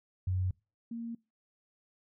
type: tone pair in turn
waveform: sine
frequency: 92.5 / 231.9 Hz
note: F#2 / A#3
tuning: 0 / -9 cents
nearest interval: octave + major third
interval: 1591 cents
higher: second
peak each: -28 / -36 dBFS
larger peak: first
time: 0.27-0.51 / 0.91-1.15 s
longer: neither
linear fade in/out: 5 ms
effects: noise-tail reverb RT60 0.3 s tail -25 dB re dry